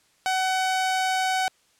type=tone; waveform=sawtooth; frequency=752 Hz; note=F#5; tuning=28 cents sharp; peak=-18 dBFS; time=0.26-1.48 s; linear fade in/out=0 ms; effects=white hiss -63 dBFS RMS until 1.79 s + low-pass 9000 Hz 12 dB/octave